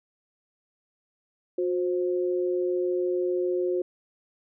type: tone pair together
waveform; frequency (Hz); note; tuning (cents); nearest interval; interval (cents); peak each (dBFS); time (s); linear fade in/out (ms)
sine; 360.8 / 526; F#4 / C5; -44 / +9; perfect fifth; 653; -24 / -31; 1.58-3.82; 5
effects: none